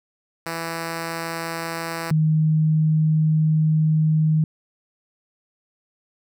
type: tone pair in turn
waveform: 5% pulse / sine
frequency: 165.5 / 156.21 Hz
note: E3 / D#3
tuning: +7 / +7 cents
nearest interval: minor second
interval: 100 cents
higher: first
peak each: -15 dBFS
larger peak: neither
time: 0.46-2.11 / 2.11-4.44 s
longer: second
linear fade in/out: 2 ms
effects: none